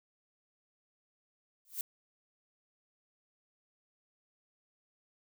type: noise with exponential growth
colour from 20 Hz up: violet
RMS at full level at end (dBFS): -32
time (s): 1.65-1.81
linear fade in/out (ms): 1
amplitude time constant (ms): 34
effects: none